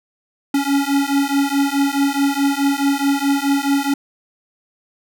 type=beating tone pair; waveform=square; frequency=277.2 / 281.9 Hz; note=C#4 / C#4; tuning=0 / +29 cents; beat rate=4.7 Hz; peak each=-19 dBFS; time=0.54-3.94 s; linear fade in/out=5 ms; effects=none